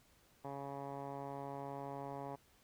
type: tone with low-pass filter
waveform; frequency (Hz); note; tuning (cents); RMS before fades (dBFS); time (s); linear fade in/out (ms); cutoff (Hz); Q
10% pulse; 139.4; C#3; +10; -45; 0.44-2.36; 10; 980; 2.3
effects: pink hiss -69 dBFS RMS until 2.63 s